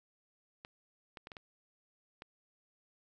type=clicks; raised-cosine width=0.3 ms; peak=-30 dBFS; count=6; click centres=0.649 / 1.172 / 1.271 / 1.318 / 1.368 / 2.221 s; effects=none